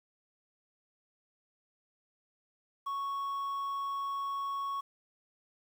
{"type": "tone with quantisation", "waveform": "triangle", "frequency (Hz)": 1108.7, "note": "C#6", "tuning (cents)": 0, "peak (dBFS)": -31, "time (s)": [2.86, 4.81], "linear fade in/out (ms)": 10, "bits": 10, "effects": []}